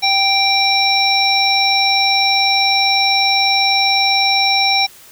harmonic tone, 784 Hz, G5, in tune, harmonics 1 / 3 / 5 / 7, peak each -17 / -17 / -17 / -17 dBFS, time 0.02-4.87 s, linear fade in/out 20 ms, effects white hiss -42 dBFS RMS until 5.11 s

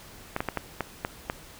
clicks, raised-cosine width 0.5 ms, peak -12 dBFS, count 7, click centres 0.364 / 0.405 / 0.487 / 0.573 / 0.807 / 1.049 / 1.299 s, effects pink hiss -48 dBFS RMS until 1.59 s

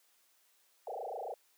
sine tone with frequency modulation, 622.3 Hz, D#5, in tune, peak -37 dBFS, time 0.87-1.34 s, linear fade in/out 2 ms, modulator 27.3 Hz, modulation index 6.8, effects white hiss -70 dBFS RMS until 1.57 s + high-pass 400 Hz 12 dB/octave

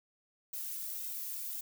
violet noise with flanger, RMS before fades -40 dBFS, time 0.53-1.61 s, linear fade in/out 5 ms, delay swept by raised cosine 1.7 to 2.57 ms, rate 1.9 Hz, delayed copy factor -0.8, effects none

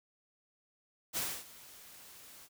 white noise with ADSR envelope, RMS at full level -34 dBFS, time 1.13-2.49 s, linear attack 37 ms, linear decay 270 ms, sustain -20 dB, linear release 51 ms, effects none

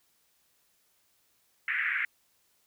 pink band-pass noise, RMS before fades -30 dBFS, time 1.68-2.05 s, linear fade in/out 2 ms, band 1600 to 2200 Hz, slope 48 dB/octave, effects white hiss -70 dBFS RMS until 2.66 s

